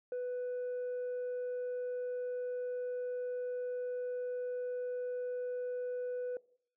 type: tone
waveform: sine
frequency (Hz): 495.9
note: B4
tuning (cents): +7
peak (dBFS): -32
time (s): 0.12-6.37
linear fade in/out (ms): 2
effects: noise-tail reverb RT60 0.6 s tail -22 dB re dry + tanh soft clip ceiling -34 dBFS